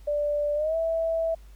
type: tone with pitch glide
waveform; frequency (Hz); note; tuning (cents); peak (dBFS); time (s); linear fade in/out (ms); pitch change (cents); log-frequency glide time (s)
sine; 587.3 to 655.4; D5 to E5; 0 to -10; -23; 0.07-1.35; 10; +190; 0.55-0.76
effects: added 50 Hz sine -45 dBFS peak until 1.55 s + pink hiss -61 dBFS RMS until 1.55 s